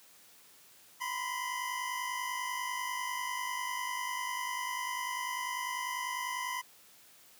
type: tone pair together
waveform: 25% pulse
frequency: 976 / 1026.1 Hz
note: B5 / C6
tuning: -21 / -34 cents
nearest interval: minor second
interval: 87 cents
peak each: -34 / -33 dBFS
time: 1-6.62 s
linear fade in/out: 20 ms
effects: white hiss -59 dBFS RMS until 7.39 s + high-pass 100 Hz 12 dB/octave